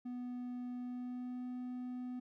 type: tone with pitch glide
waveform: triangle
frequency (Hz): 246.9 to 249.6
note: B3 to B3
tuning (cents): 0 to +19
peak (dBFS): -38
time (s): 0.05-2.2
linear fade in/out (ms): 10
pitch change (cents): +19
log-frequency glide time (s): 0.77-1.46
effects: none